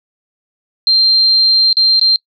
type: tone with dropouts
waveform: sine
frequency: 4164 Hz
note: C8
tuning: 9 cents flat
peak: -7 dBFS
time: 0.87-2.16 s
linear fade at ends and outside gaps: 1 ms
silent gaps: 1.729-1.769 / 1.996-2.013 s
effects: noise-tail reverb RT60 0.1 s tail -24 dB re dry